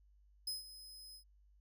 sawtooth tone with ADSR envelope, 5070 Hz, D#8, 32 cents sharp, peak -34 dBFS, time 0.47-1.24 s, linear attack 6 ms, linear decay 150 ms, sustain -15 dB, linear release 90 ms, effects added 50 Hz sine -64 dBFS peak until 1.6 s

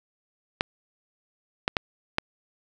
clicks, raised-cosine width 0.3 ms, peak -6 dBFS, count 4, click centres 0.609 / 1.679 / 1.768 / 2.184 s, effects none

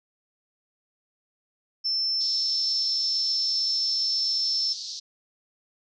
sine tone, 5330 Hz, E8, 18 cents sharp, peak -23 dBFS, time 1.84-4.74 s, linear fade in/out 20 ms
pink band-pass noise, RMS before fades -36 dBFS, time 2.2-5 s, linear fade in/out 10 ms, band 4200 to 5600 Hz, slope 48 dB/octave
effects none

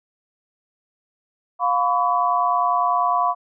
sine tone cluster, 707 / 1003 / 1133 Hz, F5 / B5 / C#6, +21 / +26 / +37 cents, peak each -21 dBFS, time 1.59-3.35 s, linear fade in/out 50 ms, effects none

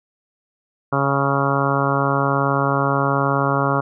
harmonic tone, 138.8 Hz, C#3, 3 cents sharp, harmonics 1 / 2 / 3 / 4 / 5 / 6 / 7 / 8 / 9 / 10, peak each -22 / -25 / -26 / -25 / -27 / -28 / -27 / -24 / -26 / -26 dBFS, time 0.92-3.81 s, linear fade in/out 10 ms, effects none

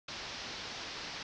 white low-pass noise, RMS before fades -43 dBFS, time 0.08-1.23 s, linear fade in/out 5 ms, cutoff 5600 Hz, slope 48 dB/octave, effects none

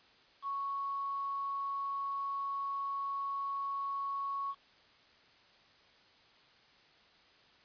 sine tone with quantisation, 1108.7 Hz, C#6, in tune, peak -34 dBFS, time 0.42-4.55 s, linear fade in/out 50 ms, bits 9, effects white hiss -63 dBFS RMS until 7.64 s + resampled to 11025 Hz

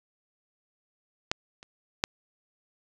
clicks, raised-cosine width 0.2 ms, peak -8 / -29 / -6 dBFS, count 3, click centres 1.315 / 1.629 / 2.039 s, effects resampled to 22050 Hz + 8-bit

